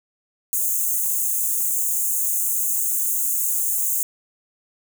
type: high-pass noise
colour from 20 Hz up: white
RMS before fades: -22 dBFS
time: 0.53-4.03 s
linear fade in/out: 0 ms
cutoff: 6400 Hz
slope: 96 dB/octave
effects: none